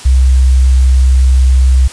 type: tone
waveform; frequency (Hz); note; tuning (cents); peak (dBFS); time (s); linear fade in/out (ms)
sine; 64.8; C2; -16; -4; 0.05-1.88; 10
effects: white hiss -30 dBFS RMS until 1.92 s + resampled to 22050 Hz